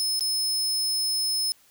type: tone with dropouts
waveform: sawtooth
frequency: 5200 Hz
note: E8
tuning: 24 cents flat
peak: -21 dBFS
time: 0-1.52 s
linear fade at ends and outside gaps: 0 ms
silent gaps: 0.194-0.208 s
effects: white hiss -59 dBFS RMS until 1.7 s